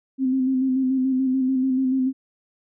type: tone with vibrato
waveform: sine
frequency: 261.2 Hz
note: C4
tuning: 3 cents flat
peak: -18 dBFS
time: 0.18-2.13 s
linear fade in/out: 50 ms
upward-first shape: square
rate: 6.9 Hz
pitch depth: 28 cents each way
effects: none